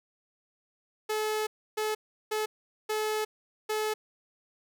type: tone bursts at uneven times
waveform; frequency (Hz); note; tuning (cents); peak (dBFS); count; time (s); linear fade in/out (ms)
sawtooth; 430; A4; -40; -24; 5; 1.09-1.47 / 1.77-1.95 / 2.31-2.46 / 2.89-3.25 / 3.69-3.94; 10
effects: none